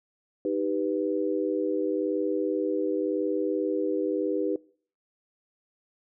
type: chord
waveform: sine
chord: Eb augmented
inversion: none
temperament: equal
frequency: 311.1 / 392 / 493.9 Hz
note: Eb4 / G4 / B4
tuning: 0 / 0 / 0 cents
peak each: -29 dBFS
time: 0.45-4.56 s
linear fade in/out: 2 ms
effects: noise-tail reverb RT60 0.5 s tail -23 dB re dry